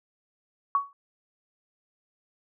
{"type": "tone with exponential decay", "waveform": "sine", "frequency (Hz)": 1121, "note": "C#6", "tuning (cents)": 19, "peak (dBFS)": -17, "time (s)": [0.75, 0.93], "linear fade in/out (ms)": 1, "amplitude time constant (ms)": 37, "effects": []}